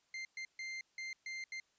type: tone bursts at uneven times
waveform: 40% pulse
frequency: 2093 Hz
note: C7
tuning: in tune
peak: -40 dBFS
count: 6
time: 0.14-0.25 / 0.37-0.45 / 0.59-0.81 / 0.98-1.13 / 1.26-1.44 / 1.52-1.6 s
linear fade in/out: 2 ms
effects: white hiss -75 dBFS RMS until 1.78 s + resampled to 16000 Hz